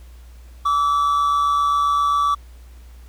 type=tone pair together; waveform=triangle; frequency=1152.5 / 1300 Hz; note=D6 / E6; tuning=-33 / -24 cents; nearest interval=major second; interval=209 cents; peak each=-14 / -24 dBFS; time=0.65-2.35 s; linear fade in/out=10 ms; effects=added 60 Hz sine -39 dBFS peak until 3.08 s + pink hiss -54 dBFS RMS until 3.08 s